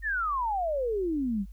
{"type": "exponential sweep", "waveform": "sine", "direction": "down", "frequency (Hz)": [1864.7, 185], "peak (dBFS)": -26, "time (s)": [0.02, 1.46], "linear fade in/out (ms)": 50, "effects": ["added 50 Hz sine -41 dBFS peak until 1.52 s", "white hiss -71 dBFS RMS until 1.52 s"]}